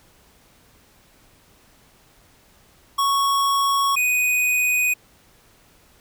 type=tone pair in turn; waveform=square; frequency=1108.7 / 2489 Hz; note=C#6 / D#7; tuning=0 / 0 cents; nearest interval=octave + major second; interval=1400 cents; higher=second; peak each=-18 dBFS; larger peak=neither; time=2.98-3.96 / 3.96-4.94 s; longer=neither; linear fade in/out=10 ms; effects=pink hiss -55 dBFS RMS until 6 s